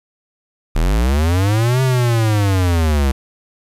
square linear two-way sweep, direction up then down, 35.24 to 132.6 to 65.5 Hz, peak -13 dBFS, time 0.75-3.12 s, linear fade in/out 10 ms, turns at 1.82 s, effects resampled to 32000 Hz + 7-bit

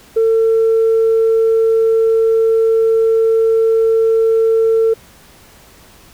sine tone, 450 Hz, A4, 39 cents sharp, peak -8 dBFS, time 0.16-4.94 s, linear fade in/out 10 ms, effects tanh soft clip ceiling -6 dBFS + pink hiss -44 dBFS RMS until 6.13 s

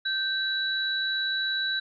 sine tone pair together, 1559 / 3928 Hz, G6 / B7, -10 / -10 cents, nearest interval octave + major third, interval 1600 cents, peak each -28 dBFS, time 0.05-1.8 s, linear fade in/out 10 ms, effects none

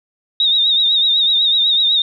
sine tone with vibrato, 3729 Hz, A#7, in tune, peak -11 dBFS, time 0.4-2.02 s, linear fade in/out 2 ms, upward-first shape triangle, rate 8 Hz, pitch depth 77 cents each way, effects none

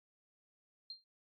sine tone with exponential decay, 4186 Hz, C8, in tune, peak -39 dBFS, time 0.9-1.04 s, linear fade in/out 2 ms, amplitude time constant 30 ms, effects tanh soft clip ceiling -37 dBFS + MP3 48 kbps

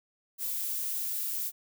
violet noise, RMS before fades -33 dBFS, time 0.38-1.52 s, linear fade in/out 50 ms, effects none

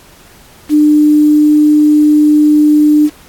sine tone with quantisation, 300.1 Hz, D4, 38 cents sharp, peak -4 dBFS, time 0.69-3.1 s, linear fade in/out 50 ms, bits 5, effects pink hiss -41 dBFS RMS until 3.28 s + AAC 64 kbps

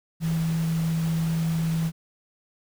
sine tone in noise, 163.1 Hz, E3, 18 cents flat, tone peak -22 dBFS, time 0.2-1.92 s, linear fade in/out 50 ms, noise pink, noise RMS -39 dBFS, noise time 0.2-1.92 s, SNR +14 dB, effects none

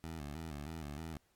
15% pulse tone with vibrato, 76.6 Hz, D#2, 27 cents flat, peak -36 dBFS, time 0.04-1.17 s, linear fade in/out 0 ms, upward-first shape square, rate 3.2 Hz, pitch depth 100 cents each way, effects pink hiss -75 dBFS RMS until 1.35 s + AAC 64 kbps

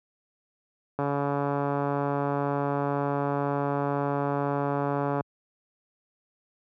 click train, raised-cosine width 1 ms, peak -14 dBFS, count 600, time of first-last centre 0.99-5.208 s, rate 142 Hz, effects high-pass 80 Hz 12 dB/octave

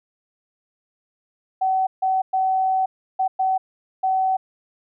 sine tone bursts at uneven times, 758 Hz, F#5, 42 cents sharp, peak -17 dBFS, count 6, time 1.61-1.87 / 2.02-2.22 / 2.33-2.86 / 3.19-3.28 / 3.39-3.58 / 4.03-4.37 s, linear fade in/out 10 ms, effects none

